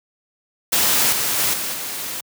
white noise with level steps, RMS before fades -17 / -21 / -19 / -25 / -28 dBFS, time 0.72-2.21 s, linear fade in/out 10 ms, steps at 1.12 / 1.38 / 1.53 / 1.73 s, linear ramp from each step 10 ms, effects high-pass 100 Hz 12 dB/octave

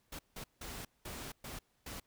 pink noise bursts at uneven times, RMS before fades -45 dBFS, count 6, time 0.12-0.19 / 0.36-0.44 / 0.61-0.85 / 1.05-1.32 / 1.44-1.59 / 1.86-2 s, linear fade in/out 5 ms, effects pink hiss -75 dBFS RMS until 2.06 s

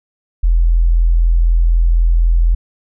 sine tone, 42 Hz, E1, 33 cents sharp, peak -8 dBFS, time 0.43-2.55 s, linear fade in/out 10 ms, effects none

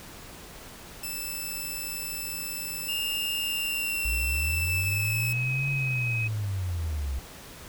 5% pulse tone, 2637 Hz, E7, in tune, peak -23 dBFS, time 1.03-5.33 s, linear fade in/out 5 ms
sine tone with pitch glide, 2816 to 2538 Hz, F7 to D#7, +14 to +34 cents, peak -28 dBFS, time 2.88-6.28 s, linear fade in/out 10 ms, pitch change -180 cents, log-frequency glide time 3.42-5.53 s
sine linear two-way sweep, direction up then down, 57 to 140 to 63.4 Hz, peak -27 dBFS, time 4.05-7.19 s, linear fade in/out 0 ms, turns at 5.7 s
effects pink hiss -45 dBFS RMS until 7.68 s

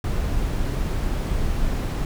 brown noise, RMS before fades -23 dBFS, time 0.04-2.05 s, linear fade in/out 2 ms, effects none

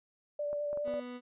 sine tone with vibrato, 586 Hz, D5, 4 cents flat, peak -32 dBFS, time 0.39-1 s, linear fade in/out 5 ms, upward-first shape sine, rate 9.6 Hz, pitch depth 15 cents each way
clicks, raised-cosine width 1 ms, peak -33 dBFS, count 5, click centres 0.53 / 0.73 / 0.774 / 0.878 / 0.939 s
30% pulse tone, 246.9 Hz, B3, in tune, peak -38 dBFS, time 0.84-1.21 s, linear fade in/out 50 ms
effects resampled to 8000 Hz

